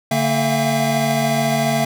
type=tone cluster; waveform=square; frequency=144 / 228 / 670 / 713 / 811 Hz; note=D3 / A#3 / E5 / F5 / G#5; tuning=-34 / -38 / +28 / +36 / -41 cents; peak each=-23 / -22 / -21 / -28 / -27 dBFS; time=0.11-1.85 s; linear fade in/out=5 ms; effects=none